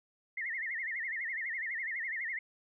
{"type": "tone with vibrato", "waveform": "sine", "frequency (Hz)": 1958, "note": "B6", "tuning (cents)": -15, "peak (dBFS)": -34, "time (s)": [0.37, 2.39], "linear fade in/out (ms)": 5, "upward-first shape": "sine", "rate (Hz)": 12, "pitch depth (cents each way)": 170, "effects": []}